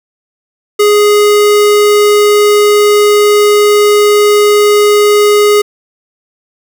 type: tone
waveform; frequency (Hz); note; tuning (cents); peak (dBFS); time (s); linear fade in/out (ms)
square; 415.3; G#4; 0; -5; 0.79-5.62; 10
effects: none